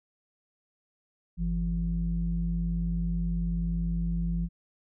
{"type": "tone pair together", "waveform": "sine", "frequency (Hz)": [50.54, 170], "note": ["G#1", "F3"], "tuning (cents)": [-46, -46], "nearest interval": "octave + major sixth", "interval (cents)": 2100, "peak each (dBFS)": -28, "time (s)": [1.37, 4.49], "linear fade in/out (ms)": 50, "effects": ["tanh soft clip ceiling -19 dBFS"]}